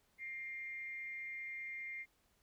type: tone with amplitude modulation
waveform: sine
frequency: 2110 Hz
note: C7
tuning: 14 cents sharp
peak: -40 dBFS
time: 0.18-2.06 s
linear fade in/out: 50 ms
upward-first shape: sine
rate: 265 Hz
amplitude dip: 50%
effects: pink hiss -75 dBFS RMS until 2.42 s